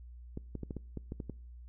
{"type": "clicks", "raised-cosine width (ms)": 3, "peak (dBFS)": -26, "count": 9, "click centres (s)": [0.374, 0.553, 0.633, 0.708, 0.767, 0.973, 1.121, 1.202, 1.297], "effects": ["noise-tail reverb RT60 0.5 s tail -24 dB re dry", "added 60 Hz sine -47 dBFS peak until 1.68 s"]}